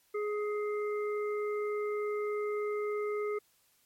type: harmonic tone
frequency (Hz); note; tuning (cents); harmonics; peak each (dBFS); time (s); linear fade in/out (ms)
418.3; G#4; +12; 1 / 3 / 5; -31 / -41 / -45; 0.14-3.39; 10
effects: white hiss -69 dBFS RMS until 3.85 s + MP3 64 kbps